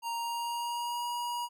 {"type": "tone with pitch glide", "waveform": "square", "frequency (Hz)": [932.3, 959.1], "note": ["A#5", "A#5"], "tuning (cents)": [0, 49], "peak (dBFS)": -33, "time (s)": [0.02, 1.49], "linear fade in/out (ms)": 50, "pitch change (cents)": 49, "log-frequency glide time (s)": [0.12, 1.06], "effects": []}